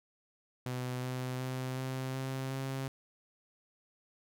sawtooth tone with pitch steps, 126.1 / 127.64 / 129.2 / 130.77 / 132.37 / 133.98 Hz, B2 / C3 / C3 / C3 / C3 / C3, +36 / -43 / -21 / -1 / +20 / +41 cents, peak -31 dBFS, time 0.66-2.88 s, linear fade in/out 2 ms, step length 370 ms, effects none

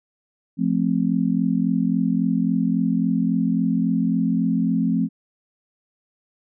sine chord, F major, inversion none, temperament just, 174.61 / 218.3 / 261.9 Hz, F3 / A3 / C4, 0 / -13 / +2 cents, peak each -22 dBFS, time 0.57-5.09 s, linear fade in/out 50 ms, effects none

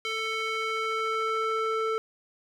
square tone with band-pass filter sweep, 443.2 Hz, A4, 13 cents sharp, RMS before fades -29 dBFS, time 0.05-1.98 s, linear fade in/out 0 ms, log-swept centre 2600 to 970 Hz, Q 1.5, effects none

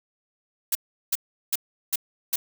blue noise bursts, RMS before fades -23 dBFS, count 5, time 0.72-2.36 s, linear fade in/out 5 ms, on 32 ms, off 370 ms, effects none

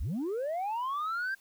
sine linear sweep, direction up, 40.74 to 1606 Hz, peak -28 dBFS, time 0-1.35 s, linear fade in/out 10 ms, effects tanh soft clip ceiling -29 dBFS + white hiss -63 dBFS RMS until 1.4 s

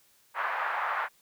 white band-pass noise, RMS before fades -31 dBFS, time 0.34-1.09 s, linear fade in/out 50 ms, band 760 to 1600 Hz, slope 24 dB/octave, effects white hiss -64 dBFS RMS until 1.21 s

